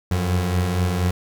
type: beating tone pair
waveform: 30% pulse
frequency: 86.4 / 90.6 Hz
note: F2 / F#2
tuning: -18 / -36 cents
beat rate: 4.2 Hz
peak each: -24 / -17 dBFS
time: 0.11-1.11 s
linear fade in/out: 5 ms
effects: none